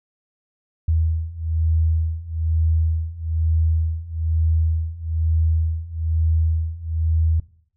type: beating tone pair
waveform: sine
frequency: 80 / 81.1 Hz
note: D#2 / E2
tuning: +49 / -28 cents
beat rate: 1.1 Hz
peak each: -22 / -20 dBFS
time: 0.88-7.4 s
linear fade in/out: 5 ms
effects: noise-tail reverb RT60 0.6 s tail -19 dB re dry